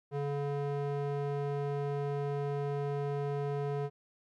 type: tone with band-pass filter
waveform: square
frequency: 142.5 Hz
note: C#3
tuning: 48 cents sharp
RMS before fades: -34 dBFS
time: 0.11-3.9 s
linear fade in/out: 50 ms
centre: 430 Hz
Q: 1
effects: none